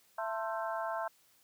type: harmonic tone with a mistuned harmonic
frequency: 222.6 Hz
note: A3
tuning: 20 cents sharp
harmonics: 3 / 4 / 5 / 6 / 7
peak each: -37 / -39 / -41 / -43 / -44 dBFS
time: 0.18-1.08 s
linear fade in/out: 5 ms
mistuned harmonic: 5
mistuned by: -87 cents
effects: white hiss -67 dBFS RMS until 1.43 s + high-pass 60 Hz 12 dB/octave